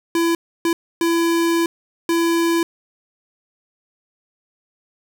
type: tone bursts at uneven times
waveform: square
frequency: 335.5 Hz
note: E4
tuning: 31 cents sharp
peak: -16 dBFS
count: 4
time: 0.15-0.35 / 0.65-0.73 / 1.01-1.66 / 2.09-2.63 s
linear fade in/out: 2 ms
effects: 8-bit